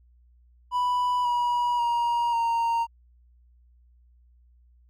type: tone with pitch steps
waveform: triangle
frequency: 987.8 / 966.9 / 946.5 / 926.5 Hz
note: B5 / B5 / A#5 / A#5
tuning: 0 / -37 / +26 / -11 cents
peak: -20 dBFS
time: 0.71-2.87 s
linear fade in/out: 50 ms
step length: 540 ms
effects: added 60 Hz sine -55 dBFS peak until 4.89 s